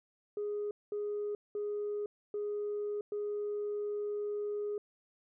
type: tone bursts at uneven times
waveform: sine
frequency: 414.4 Hz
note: G#4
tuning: 4 cents flat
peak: -32 dBFS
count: 5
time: 0.37-0.71 / 0.92-1.35 / 1.55-2.06 / 2.34-3.01 / 3.12-4.78 s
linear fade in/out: 2 ms
effects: tanh soft clip ceiling -30 dBFS